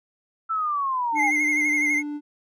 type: linear sweep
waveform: sine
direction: down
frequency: 1337 to 792 Hz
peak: -22 dBFS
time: 0.49-1.31 s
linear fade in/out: 20 ms
type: tone with pitch glide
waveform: triangle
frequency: 299.9 to 294.4 Hz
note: D4 to D4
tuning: +36 to +4 cents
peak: -26 dBFS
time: 1.12-2.21 s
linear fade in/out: 50 ms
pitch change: -32 cents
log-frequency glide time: 1.54-1.99 s
type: tone with vibrato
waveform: triangle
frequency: 2118 Hz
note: C7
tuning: 21 cents sharp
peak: -18 dBFS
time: 1.15-2.03 s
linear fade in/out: 50 ms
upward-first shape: sine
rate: 12 Hz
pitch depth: 50 cents each way
effects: none